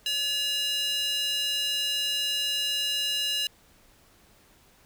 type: tone with high-pass filter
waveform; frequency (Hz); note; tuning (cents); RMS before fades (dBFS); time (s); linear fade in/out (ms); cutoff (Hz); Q
square; 568; C#5; +42; -28; 0.06-3.47; 2; 3200; 6.7
effects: pink hiss -59 dBFS RMS until 4.85 s